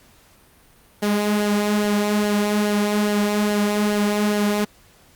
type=tone with flanger; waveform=sawtooth; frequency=207.7 Hz; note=G#3; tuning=in tune; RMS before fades=-20 dBFS; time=1.02-4.65 s; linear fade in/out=10 ms; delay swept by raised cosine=0.81 to 4.21 ms; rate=2.4 Hz; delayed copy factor=-0.5; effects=pink hiss -53 dBFS RMS until 5.15 s + Opus 48 kbps